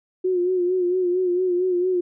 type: tone with vibrato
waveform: sine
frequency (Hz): 362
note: F#4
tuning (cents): -38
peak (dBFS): -18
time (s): 0.24-2.01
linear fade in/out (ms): 10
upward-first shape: sine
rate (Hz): 4.4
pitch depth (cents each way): 52
effects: none